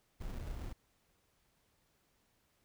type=noise with sample-and-hold; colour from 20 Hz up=brown; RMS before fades=-42 dBFS; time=0.2-0.73 s; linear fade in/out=10 ms; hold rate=2100 Hz; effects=pink hiss -75 dBFS RMS until 2.64 s